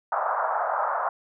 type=band-pass noise; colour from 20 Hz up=pink; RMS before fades=-26 dBFS; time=0.12-1.09 s; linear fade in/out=2 ms; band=610 to 1400 Hz; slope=48 dB/octave; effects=none